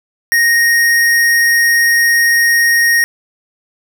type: tone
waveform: square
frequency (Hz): 1864.7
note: A#6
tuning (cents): 0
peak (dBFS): -9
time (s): 0.32-3.04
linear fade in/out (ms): 0
effects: none